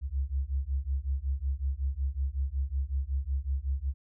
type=beating tone pair; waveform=sine; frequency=65.41 / 70.81 Hz; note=C2 / C#2; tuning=0 / +37 cents; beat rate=5.4 Hz; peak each=-31 dBFS; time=0.01-3.94 s; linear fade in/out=50 ms; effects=none